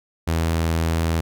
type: tone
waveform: sawtooth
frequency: 82 Hz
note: E2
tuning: 9 cents flat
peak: -15 dBFS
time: 0.27-1.21 s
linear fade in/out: 10 ms
effects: none